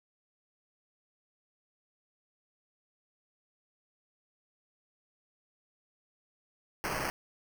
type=noise with sample-and-hold; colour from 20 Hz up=white; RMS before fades=-34 dBFS; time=6.84-7.1 s; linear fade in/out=0 ms; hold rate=3675 Hz; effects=none